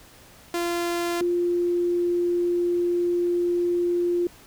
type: tone pair in turn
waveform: sawtooth / sine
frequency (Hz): 344.6 / 349.8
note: F4 / F4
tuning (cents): -23 / +3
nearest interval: unison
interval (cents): 26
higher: second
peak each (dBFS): -20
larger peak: neither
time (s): 0.54-1.21 / 1.21-4.27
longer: second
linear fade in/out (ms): 2
effects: pink hiss -50 dBFS RMS until 4.46 s